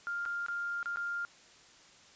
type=tone with dropouts; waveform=sine; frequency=1400 Hz; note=F6; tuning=4 cents sharp; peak=-33 dBFS; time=0.07-1.25 s; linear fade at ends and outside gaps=0 ms; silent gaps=0.253-0.26 / 0.463-0.484 / 0.829-0.858 / 0.96-0.971 s; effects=white hiss -58 dBFS RMS until 2.15 s + resampled to 16000 Hz